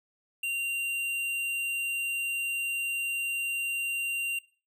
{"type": "tone with tanh clipping", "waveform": "sine", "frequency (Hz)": 2770, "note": "F7", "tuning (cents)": -15, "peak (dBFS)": -30, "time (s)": [0.43, 4.39], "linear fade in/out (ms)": 5, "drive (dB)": 13, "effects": ["noise-tail reverb RT60 0.4 s tail -21 dB re dry"]}